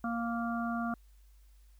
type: harmonic tone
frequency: 233.1 Hz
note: A#3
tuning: in tune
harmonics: 1 / 3 / 5 / 6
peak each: -33 / -38 / -40 / -41 dBFS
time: 0.04-0.94 s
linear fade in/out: 2 ms
effects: added 50 Hz sine -56 dBFS peak until 1.79 s + white hiss -72 dBFS RMS until 1.79 s